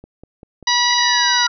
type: click train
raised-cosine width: 2 ms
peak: -25 dBFS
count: 4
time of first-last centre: 0.04-0.627 s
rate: 5.11 Hz
type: harmonic tone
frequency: 971 Hz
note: B5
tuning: 30 cents flat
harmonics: 1 / 2 / 3 / 4 / 5 / 6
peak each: -19 / -20 / -25 / -19 / -20 / -24 dBFS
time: 0.67-1.47 s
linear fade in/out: 5 ms
type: exponential sweep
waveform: sine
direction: down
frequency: 2017 to 1393 Hz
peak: -24 dBFS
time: 0.9-1.48 s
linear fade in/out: 2 ms
effects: none